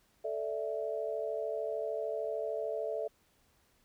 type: chord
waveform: sine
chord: A suspended fourth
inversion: none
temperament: just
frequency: 440 / 586.7 / 660 Hz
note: A4 / D5 / E5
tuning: 0 / -2 / +2 cents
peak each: -37 / -38 / -37 dBFS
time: 0.24-3.08 s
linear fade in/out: 10 ms
effects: pink hiss -70 dBFS RMS until 3.84 s